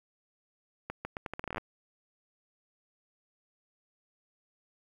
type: accelerating click train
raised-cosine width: 0.5 ms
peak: -21 dBFS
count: 14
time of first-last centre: 0.9-1.581 s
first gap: 150 ms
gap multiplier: 0.79
effects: 9-bit